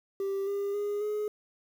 sine tone with pitch steps, 392 / 401.4 / 411 / 420.9 Hz, G4 / G4 / G#4 / G#4, 0 / +41 / -18 / +23 cents, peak -26 dBFS, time 0.2-1.28 s, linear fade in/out 2 ms, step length 270 ms, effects tanh soft clip ceiling -28 dBFS + 9-bit

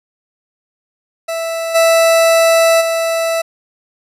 40% pulse tone with level steps, 659.3 Hz, E5, in tune, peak -17 / -7 / -13 dBFS, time 1.28-3.42 s, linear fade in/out 10 ms, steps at 1.74 / 2.8 s, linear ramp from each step 20 ms, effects resampled to 32000 Hz + 8-bit

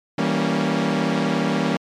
sawtooth chord, E diminished seventh, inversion none, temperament equal with one note detuned, 162.26 / 196 / 233.1 / 277.2 Hz, E3 / G3 / Bb3 / Db4, -27 / 0 / 0 / 0 cents, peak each -21 / -20 / -20 / -21 dBFS, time 0.18-1.77 s, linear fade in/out 5 ms, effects low-pass 5000 Hz 12 dB/octave + MP3 96 kbps

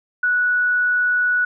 sine tone, 1472 Hz, F#6, 9 cents flat, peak -15 dBFS, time 0.23-1.45 s, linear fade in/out 5 ms, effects none

